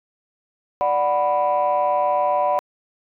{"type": "chord", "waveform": "sine", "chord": "B minor", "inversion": "first", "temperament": "equal", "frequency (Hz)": [587.3, 740, 987.8], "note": ["D5", "F#5", "B5"], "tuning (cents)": [0, 0, 0], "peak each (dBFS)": -20, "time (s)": [0.81, 2.59], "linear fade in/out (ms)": 0, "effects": ["tanh soft clip ceiling -11 dBFS"]}